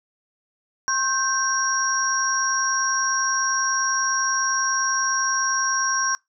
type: tone cluster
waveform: sine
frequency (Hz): 1073 / 1560 / 5650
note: C6 / G6 / F8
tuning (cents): +43 / -9 / +19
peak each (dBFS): -24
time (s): 0.88-6.15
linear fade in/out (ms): 0
effects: noise-tail reverb RT60 0.2 s tail -25 dB re dry